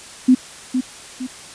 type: tone with echo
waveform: sine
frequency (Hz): 255.2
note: C4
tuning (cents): -43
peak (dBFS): -7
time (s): 0.28-0.35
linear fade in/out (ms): 10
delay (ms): 460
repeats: 2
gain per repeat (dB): -8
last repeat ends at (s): 1.27
effects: white hiss -38 dBFS RMS until 1.54 s + resampled to 22050 Hz